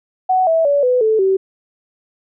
sine tone with pitch steps, 745 / 652.3 / 571.2 / 500.1 / 437.9 / 383.4 Hz, F#5 / E5 / D5 / B4 / A4 / G4, +12 / -18 / -48 / +22 / -8 / -38 cents, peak -11 dBFS, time 0.29-1.37 s, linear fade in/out 10 ms, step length 180 ms, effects none

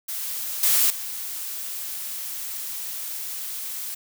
blue noise with level steps, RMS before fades -30 / -19 / -32 dBFS, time 0.08-3.95 s, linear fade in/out 10 ms, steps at 0.63 / 0.9 s, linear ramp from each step 2 ms, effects none

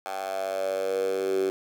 10% pulse tone with high-pass filter sweep, 95.9 Hz, G2, 37 cents flat, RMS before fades -28 dBFS, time 0.06-1.5 s, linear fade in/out 0 ms, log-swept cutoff 810 to 360 Hz, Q 6.9, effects none

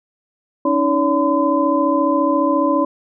sine tone cluster, 280.6 / 315.1 / 568 / 1018 Hz, C#4 / D#4 / C#5 / C6, +21 / +22 / +42 / -48 cents, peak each -19 dBFS, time 0.65-2.85 s, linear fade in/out 5 ms, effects none

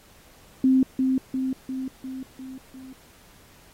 sine tone with echo, 261.6 Hz, C4, in tune, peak -15 dBFS, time 0.64-0.83 s, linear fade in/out 2 ms, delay 350 ms, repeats 6, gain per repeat -4 dB, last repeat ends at 2.93 s, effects pink hiss -54 dBFS RMS until 3.73 s + AAC 48 kbps

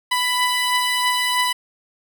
15% pulse beating tone pair, 993 / 996.1 Hz, B5 / B5, +9 / +15 cents, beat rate 3.1 Hz, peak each -12 / -19 dBFS, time 0.11-1.53 s, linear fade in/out 10 ms, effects none

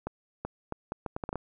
accelerating click train, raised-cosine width 1 ms, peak -19 dBFS, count 10, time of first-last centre 0.07-1.357 s, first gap 380 ms, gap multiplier 0.72, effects none

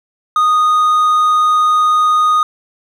triangle tone, 1238 Hz, D#6, 9 cents flat, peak -7 dBFS, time 0.36-2.43 s, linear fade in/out 2 ms, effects none

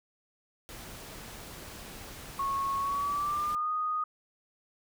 pink noise, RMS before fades -45 dBFS, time 0.69-3.55 s, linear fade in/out 0 ms
sine tone with pitch glide, 1099 to 1240.7 Hz, C#6 to D#6, -15 to -5 cents, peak -28 dBFS, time 2.39-4.04 s, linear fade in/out 5 ms, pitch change +210 cents, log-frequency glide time 2.77-3.71 s
effects none

